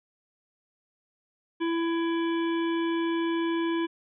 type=harmonic tone with a mistuned harmonic; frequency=333.3 Hz; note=E4; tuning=19 cents sharp; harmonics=1 / 3 / 5 / 7 / 9 / 10; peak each=-25 / -35 / -39 / -42 / -44 / -45 dBFS; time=1.6-3.87 s; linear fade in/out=20 ms; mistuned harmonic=10; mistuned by=+30 cents; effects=none